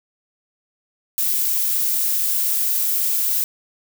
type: noise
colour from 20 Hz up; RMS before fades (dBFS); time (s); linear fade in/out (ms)
violet; -20; 1.18-3.44; 0
effects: none